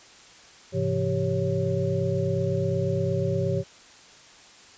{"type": "tone cluster", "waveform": "sine", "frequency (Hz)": [103.7, 132.1, 169.2, 391.5, 553], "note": ["G#2", "C3", "E3", "G4", "C#5"], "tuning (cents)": [-2, 17, 45, -2, -4], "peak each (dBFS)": -29, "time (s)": [0.72, 3.64], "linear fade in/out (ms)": 50, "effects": ["white hiss -50 dBFS RMS until 4.77 s", "resampled to 16000 Hz"]}